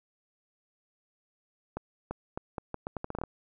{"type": "accelerating click train", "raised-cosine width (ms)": 1, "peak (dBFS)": -20, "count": 13, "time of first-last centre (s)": [1.77, 3.237], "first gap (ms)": 340, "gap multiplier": 0.78, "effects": []}